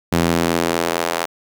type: tone with high-pass filter sweep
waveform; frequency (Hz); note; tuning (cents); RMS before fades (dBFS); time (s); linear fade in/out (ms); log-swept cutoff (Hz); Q
sawtooth; 84.3; E2; +39; -19; 0.12-1.26; 10; 170 to 690; 1
effects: none